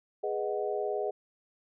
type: chord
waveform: sine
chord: G# minor seventh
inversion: none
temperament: equal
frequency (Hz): 415.3 / 493.9 / 622.3 / 740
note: G#4 / B4 / D#5 / F#5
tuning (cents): 0 / 0 / 0 / 0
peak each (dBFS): -32 / -37 / -35 / -37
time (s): 0.23-1.11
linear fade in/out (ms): 10
effects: none